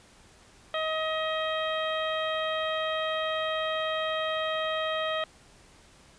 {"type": "harmonic tone with a mistuned harmonic", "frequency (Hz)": 632, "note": "D#5", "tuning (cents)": 27, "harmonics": [1, 2, 3, 4, 5, 6], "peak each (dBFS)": [-30, -33, -36, -41, -36, -41], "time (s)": [0.74, 5.24], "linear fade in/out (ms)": 2, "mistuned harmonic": 5, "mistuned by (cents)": 19, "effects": ["pink hiss -56 dBFS RMS until 6.18 s", "resampled to 22050 Hz"]}